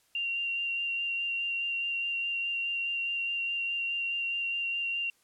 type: tone with vibrato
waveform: sine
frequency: 2768 Hz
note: F7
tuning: 16 cents flat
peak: -29 dBFS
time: 0.15-5.1 s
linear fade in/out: 2 ms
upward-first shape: sine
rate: 4.8 Hz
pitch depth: 14 cents each way
effects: white hiss -68 dBFS RMS until 5.23 s + low-pass 12000 Hz 12 dB/octave